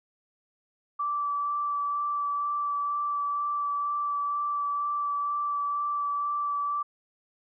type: tone with vibrato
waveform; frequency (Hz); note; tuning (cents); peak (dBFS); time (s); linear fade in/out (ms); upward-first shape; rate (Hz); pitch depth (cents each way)
sine; 1161; D6; -20; -26; 0.99-6.83; 10; sine; 2.1; 11
effects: none